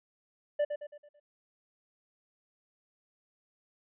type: tone with echo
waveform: triangle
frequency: 588 Hz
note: D5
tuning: 2 cents sharp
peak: -23 dBFS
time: 0.59-0.65 s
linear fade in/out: 10 ms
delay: 110 ms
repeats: 5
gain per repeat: -7 dB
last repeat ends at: 1.2 s
effects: resampled to 8000 Hz